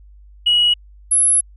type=tone pair in turn; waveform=sine; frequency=2911 / 10943 Hz; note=F#7 / F9; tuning=-29 / -36 cents; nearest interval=octave + major seventh; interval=2293 cents; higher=second; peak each=-10 dBFS; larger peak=neither; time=0.46-0.74 / 1.11-1.41 s; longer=second; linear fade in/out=10 ms; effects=tanh soft clip ceiling -7 dBFS + added 50 Hz sine -41 dBFS peak until 1.56 s